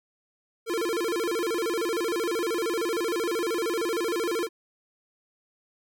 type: tone with vibrato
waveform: square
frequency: 396.8 Hz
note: G4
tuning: 21 cents sharp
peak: -26 dBFS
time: 0.66-4.49 s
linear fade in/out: 50 ms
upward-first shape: square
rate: 13 Hz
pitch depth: 240 cents each way
effects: none